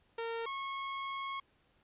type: tone pair in turn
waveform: sawtooth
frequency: 459.2 / 1092.2 Hz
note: A#4 / C#6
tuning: -26 / -26 cents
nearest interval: octave + minor third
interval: 1500 cents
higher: second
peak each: -32 / -33 dBFS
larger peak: first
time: 0.18-0.46 / 0.46-1.4 s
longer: second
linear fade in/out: 5 ms
effects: pink hiss -71 dBFS RMS until 1.83 s + resampled to 8000 Hz